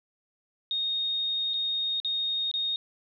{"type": "tone with dropouts", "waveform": "sine", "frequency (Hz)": 3711, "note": "A#7", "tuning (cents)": -9, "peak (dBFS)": -26, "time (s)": [0.71, 2.76], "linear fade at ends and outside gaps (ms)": 1, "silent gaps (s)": [[1.536, 1.54], [2.001, 2.047], [2.514, 2.539]], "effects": []}